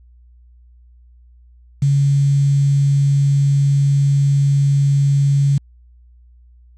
sine tone with quantisation, 140.1 Hz, C#3, 19 cents sharp, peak -11 dBFS, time 1.82-5.58 s, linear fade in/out 5 ms, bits 6, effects added 60 Hz sine -44 dBFS peak until 6.77 s + resampled to 22050 Hz

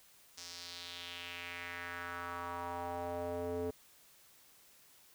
square tone with band-pass filter sweep, 87.1 Hz, F2, 4 cents flat, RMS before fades -42 dBFS, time 0.37-3.71 s, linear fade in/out 10 ms, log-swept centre 5700 to 420 Hz, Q 2.7, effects white hiss -63 dBFS RMS until 5.14 s

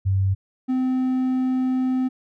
sine / triangle tone pair in turn, 96.4 / 257.4 Hz, G2 / C4, -28 / -28 cents, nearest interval octave + perfect fourth, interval 1700 cents, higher second, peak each -17 dBFS, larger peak neither, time 0.05-0.35 / 0.68-2.09 s, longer second, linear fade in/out 20 ms, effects none

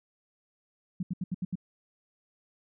sine tone bursts, 181.7 Hz, F#3, 31 cents flat, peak -28 dBFS, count 6, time 1-1.555 s, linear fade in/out 5 ms, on 30 ms, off 75 ms, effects none

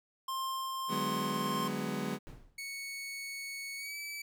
square tone with tremolo, 1057 Hz, C6, 17 cents sharp, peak -34 dBFS, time 0.28-1.68 s, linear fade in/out 5 ms, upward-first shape triangle, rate 1.7 Hz, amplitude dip 25%
30% pulse chord, G# half-diminished seventh, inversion second, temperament just, 149.51 / 186.89 / 207.7 / 249.2 Hz, D3 / F#3 / G#3 / B3, +31 / +18 / 0 / +16 cents, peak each -39 / -37 / -35 / -37 dBFS, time 0.88-2.19 s, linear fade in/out 50 ms
brown noise with exponential decay, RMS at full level -41 dBFS, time 2.27-2.67 s, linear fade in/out 0 ms, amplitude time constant 86 ms
sawtooth tone with pitch glide, 2217 to 2302 Hz, C#7 to D7, 0 to -35 cents, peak -36 dBFS, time 2.58-4.22 s, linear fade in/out 5 ms, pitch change +65 cents, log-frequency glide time 3.77-3.96 s
effects none

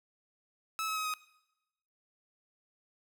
sawtooth tone with pitch steps, 1300 / 1285.1 / 1270.3 / 1255.7 Hz, E6 / E6 / D#6 / D#6, -24 / -44 / +36 / +15 cents, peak -29 dBFS, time 0.79-1.138 s, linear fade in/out 0 ms, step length 87 ms, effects noise-tail reverb RT60 0.9 s tail -20 dB re dry

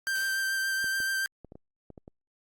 45% pulse tone with vibrato, 1568 Hz, G6, in tune, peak -27 dBFS, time 0.07-1.26 s, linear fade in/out 0 ms, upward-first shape triangle, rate 7 Hz, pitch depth 16 cents each way
white noise with exponential decay, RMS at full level -43 dBFS, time 0.15-0.98 s, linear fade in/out 5 ms, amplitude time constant 180 ms
clicks, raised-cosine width 2 ms, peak -32 dBFS, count 8, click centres 0.843 / 1.003 / 1.447 / 1.521 / 1.555 / 1.903 / 1.978 / 2.079 s
effects Opus 48 kbps

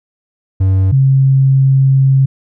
triangle / sine tone pair in turn, 95.2 / 134.63 Hz, F#2 / C3, +50 / +50 cents, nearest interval tritone, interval 600 cents, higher second, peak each -6 dBFS, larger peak neither, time 0.6-0.92 / 0.92-2.26 s, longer second, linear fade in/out 10 ms, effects none

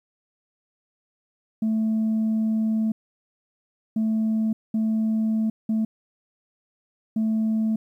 sine tone bursts at uneven times, 220 Hz, A3, in tune, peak -18 dBFS, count 5, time 1.62-2.92 / 3.96-4.53 / 4.74-5.5 / 5.69-5.85 / 7.16-7.76 s, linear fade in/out 5 ms, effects tanh soft clip ceiling -18 dBFS + 10-bit

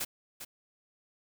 white noise with echo, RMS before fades -34 dBFS, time 0-0.05 s, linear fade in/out 10 ms, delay 400 ms, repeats 1, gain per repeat -9 dB, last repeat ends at 0.45 s, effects none

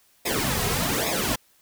pink noise with flanger, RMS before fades -25 dBFS, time 0.25-1.36 s, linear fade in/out 10 ms, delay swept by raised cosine 0.67 to 3.47 ms, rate 1.2 Hz, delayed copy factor -0.9, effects white hiss -61 dBFS RMS until 1.61 s

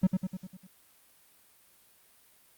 triangle tone with echo, 186.1 Hz, F#3, 10 cents sharp, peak -17 dBFS, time 0.03-0.07 s, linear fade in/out 5 ms, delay 100 ms, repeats 6, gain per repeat -5 dB, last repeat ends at 0.67 s, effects white hiss -62 dBFS RMS until 2.57 s + Opus 48 kbps

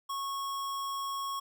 square tone, 1100 Hz, C#6, 14 cents flat, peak -34 dBFS, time 0.09-1.4 s, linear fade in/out 10 ms, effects none

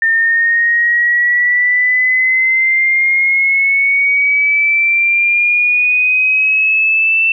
sine exponential sweep, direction up, 1806 to 2674 Hz, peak -9 dBFS, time 0.02-7.32 s, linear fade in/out 2 ms, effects none

